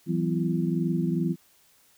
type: tone cluster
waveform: sine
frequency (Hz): 166.1 / 188.5 / 252.6 / 337.6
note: E3 / F#3 / B3 / E4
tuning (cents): +13 / +32 / +39 / +41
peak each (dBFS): -26 / -29 / -31 / -31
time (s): 0.06-1.36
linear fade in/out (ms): 50
effects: white hiss -61 dBFS RMS until 1.97 s